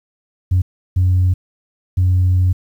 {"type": "tone bursts at uneven times", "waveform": "sine", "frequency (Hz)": 91.3, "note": "F#2", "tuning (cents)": -23, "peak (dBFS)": -9, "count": 3, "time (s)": [[0.51, 0.62], [0.96, 1.34], [1.97, 2.53]], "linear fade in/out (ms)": 10, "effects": ["tanh soft clip ceiling -8 dBFS", "8-bit"]}